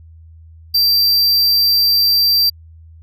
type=tone; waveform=square; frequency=4699 Hz; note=D8; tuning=in tune; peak=-11 dBFS; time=0.74-2.5 s; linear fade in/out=10 ms; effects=added 81 Hz sine -38 dBFS peak until 3.02 s